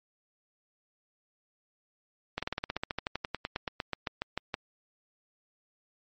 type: slowing click train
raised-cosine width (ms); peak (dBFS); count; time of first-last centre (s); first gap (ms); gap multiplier
0.3; -15; 24; 2.38-4.542; 46; 1.06
effects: MP3 32 kbps